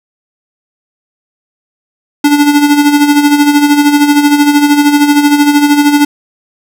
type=tone with tremolo; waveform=square; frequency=291 Hz; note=D4; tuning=16 cents flat; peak=-3 dBFS; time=2.24-6.05 s; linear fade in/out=5 ms; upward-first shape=sine; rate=13 Hz; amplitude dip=60%; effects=none